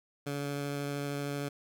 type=tone with vibrato; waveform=15% pulse; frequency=142.6 Hz; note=C#3; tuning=49 cents sharp; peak=-27 dBFS; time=0.26-1.49 s; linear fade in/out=10 ms; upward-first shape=sine; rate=13 Hz; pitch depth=9 cents each way; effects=none